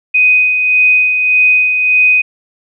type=tone with tremolo; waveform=sine; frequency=2500 Hz; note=D#7; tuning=8 cents sharp; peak=-5 dBFS; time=0.14-2.22 s; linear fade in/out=10 ms; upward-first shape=sine; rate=1.7 Hz; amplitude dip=45%; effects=none